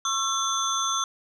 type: tone cluster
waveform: sine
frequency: 1092 / 1342 / 3457 / 6240 Hz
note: C#6 / E6 / A7 / G8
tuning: -26 / +31 / -31 / -9 cents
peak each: -28 dBFS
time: 0.05-1.04 s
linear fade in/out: 2 ms
effects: tanh soft clip ceiling -17 dBFS